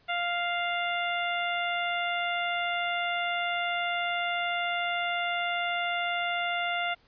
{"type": "harmonic tone", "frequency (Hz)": 698.5, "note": "F5", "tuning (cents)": 0, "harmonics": [1, 2, 3, 4, 5], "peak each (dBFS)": [-31, -33, -33, -36, -39], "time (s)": [0.08, 6.95], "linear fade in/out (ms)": 20, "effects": ["pink hiss -63 dBFS RMS until 7.07 s", "resampled to 11025 Hz"]}